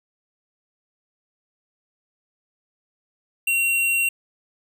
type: tone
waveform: square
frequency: 2744 Hz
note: F7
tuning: 31 cents flat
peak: -19 dBFS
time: 3.47-4.09 s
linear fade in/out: 5 ms
effects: none